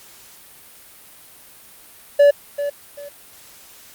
triangle tone with echo, 574 Hz, D5, 40 cents flat, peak -6 dBFS, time 2.19-2.31 s, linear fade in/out 10 ms, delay 390 ms, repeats 2, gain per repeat -12 dB, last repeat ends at 3.09 s, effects white hiss -45 dBFS RMS until 3.94 s + Opus 48 kbps

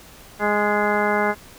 harmonic tone with a mistuned harmonic, 207.7 Hz, G#3, in tune, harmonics 1 / 2 / 3 / 4 / 5 / 6 / 7 / 8 / 10, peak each -26 / -24 / -25 / -24 / -28 / -30 / -27 / -29 / -28 dBFS, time 0.39-1.35 s, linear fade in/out 50 ms, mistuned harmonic 8, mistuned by +21 cents, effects pink hiss -45 dBFS RMS until 1.58 s

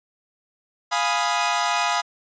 sawtooth chord, F half-diminished seventh, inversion none, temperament equal, 698.5 / 830.6 / 987.8 / 1244.5 Hz, F5 / Ab5 / Cb6 / Eb6, 0 / 0 / 0 / 0 cents, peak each -22 dBFS, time 0.91-2.02 s, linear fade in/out 20 ms, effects resampled to 16000 Hz

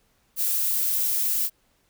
violet noise, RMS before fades -24 dBFS, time 0.36-1.5 s, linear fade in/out 50 ms, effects pink hiss -66 dBFS RMS until 1.89 s

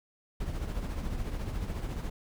brown noise with tremolo, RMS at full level -32 dBFS, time 0.4-2.1 s, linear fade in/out 5 ms, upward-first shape triangle, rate 14 Hz, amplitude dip 55%, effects none

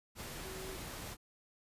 sine tone in noise, 377.7 Hz, F#4, 36 cents sharp, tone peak -47 dBFS, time 0.41-0.78 s, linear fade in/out 50 ms, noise pink, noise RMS -45 dBFS, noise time 0.15-1.17 s, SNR -5 dB, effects resampled to 32000 Hz

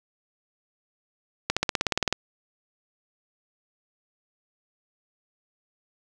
accelerating click train, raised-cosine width 0.2 ms, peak -5 dBFS, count 12, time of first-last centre 1.5-2.126 s, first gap 66 ms, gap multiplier 0.97, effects none

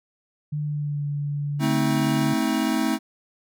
sine tone with pitch glide, 149.1 to 144.77 Hz, D3 to D3, +27 to -24 cents, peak -24 dBFS, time 0.52-2.34 s, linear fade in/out 10 ms, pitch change -51 cents, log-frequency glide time 0.62-1.04 s
square chord, A diminished, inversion none, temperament equal with one note detuned, 220 / 261.6 / 318 Hz, A3 / C4 / Eb4, 0 / 0 / +38 cents, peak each -26 dBFS, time 1.59-2.99 s, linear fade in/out 50 ms
effects none

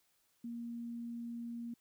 sine tone, 235 Hz, A#3, 14 cents sharp, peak -40 dBFS, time 0.44-1.74 s, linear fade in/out 5 ms, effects white hiss -75 dBFS RMS until 1.8 s

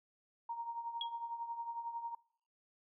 sine tone with tremolo, 932.3 Hz, A#5, in tune, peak -36 dBFS, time 0.49-2.15 s, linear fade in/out 5 ms, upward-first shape triangle, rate 11 Hz, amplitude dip 70%
sine tone with exponential decay, 3300 Hz, G#7, 12 cents flat, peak -32 dBFS, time 1.01-1.11 s, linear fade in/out 2 ms, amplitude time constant 20 ms
effects noise-tail reverb RT60 0.7 s tail -25 dB re dry

